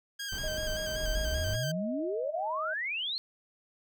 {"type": "tone with vibrato", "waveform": "15% pulse", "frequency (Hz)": 1593, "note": "G6", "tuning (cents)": 27, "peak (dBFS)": -29, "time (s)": [0.19, 1.72], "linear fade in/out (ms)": 10, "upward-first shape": "square", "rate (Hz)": 5.2, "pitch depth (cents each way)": 39}
{"type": "noise", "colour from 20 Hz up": "brown", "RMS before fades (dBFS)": -38, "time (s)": [0.32, 1.56], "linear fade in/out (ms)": 5}
{"type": "tone with pitch glide", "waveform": "sine", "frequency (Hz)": [622.3, 628.1], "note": ["D#5", "D#5"], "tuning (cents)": [0, 16], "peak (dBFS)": -35, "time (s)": [0.43, 2.74], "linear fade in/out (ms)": 10, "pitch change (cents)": 16, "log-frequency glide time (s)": [0.57, 1.5]}
{"type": "exponential sweep", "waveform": "sine", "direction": "up", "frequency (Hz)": [34.12, 4340], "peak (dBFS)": -31, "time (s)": [1.03, 3.18], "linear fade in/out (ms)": 0}
{"effects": []}